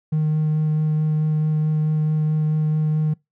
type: tone with vibrato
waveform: triangle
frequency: 154.3 Hz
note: D#3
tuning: 14 cents flat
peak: -14 dBFS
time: 0.12-3.14 s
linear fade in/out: 10 ms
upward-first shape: sine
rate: 4.6 Hz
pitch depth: 9 cents each way
effects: noise-tail reverb RT60 0.2 s tail -26 dB re dry + tanh soft clip ceiling -12 dBFS